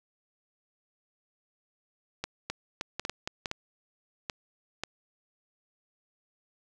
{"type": "clicks", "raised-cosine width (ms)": 0.2, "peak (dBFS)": -15, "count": 11, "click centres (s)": [2.24, 2.5, 2.811, 2.996, 3.051, 3.096, 3.275, 3.458, 3.514, 4.298, 4.836], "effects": []}